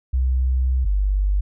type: tone pair in turn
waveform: sine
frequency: 64 / 49.12 Hz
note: C2 / G1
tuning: -38 / +4 cents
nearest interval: perfect fourth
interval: 458 cents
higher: first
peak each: -16 dBFS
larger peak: neither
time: 0.13-0.85 / 0.85-1.41 s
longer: first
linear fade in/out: 10 ms
effects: none